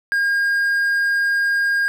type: tone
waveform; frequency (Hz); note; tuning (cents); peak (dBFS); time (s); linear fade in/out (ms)
triangle; 1619; G#6; -45; -14; 0.12-1.88; 0
effects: none